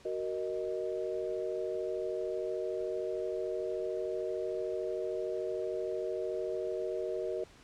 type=chord; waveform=sine; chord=D# minor; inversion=first; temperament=just; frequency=373.4 / 466.7 / 622.3 Hz; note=F#4 / A#4 / D#5; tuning=+16 / +2 / 0 cents; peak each=-36 / -37 / -38 dBFS; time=0.05-7.44 s; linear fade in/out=5 ms; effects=pink hiss -58 dBFS RMS until 7.63 s + low-pass 7000 Hz 12 dB/octave